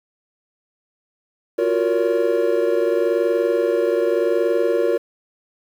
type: chord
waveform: triangle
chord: Gb major seventh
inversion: third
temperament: equal with one note detuned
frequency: 349.2 / 370 / 466.2 / 566.7 Hz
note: F4 / Gb4 / Bb4 / Db5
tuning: 0 / 0 / 0 / +38 cents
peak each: -20 / -22 / -18 / -20 dBFS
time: 1.58-4.98 s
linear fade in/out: 10 ms
effects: 8-bit